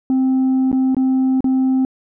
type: tone with dropouts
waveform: sine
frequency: 261.6 Hz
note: C4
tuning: in tune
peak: -10 dBFS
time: 0.1-1.85 s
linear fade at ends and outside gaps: 1 ms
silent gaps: 0.716-0.728 / 0.947-0.967 / 1.406-1.443 s
effects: tanh soft clip ceiling -12 dBFS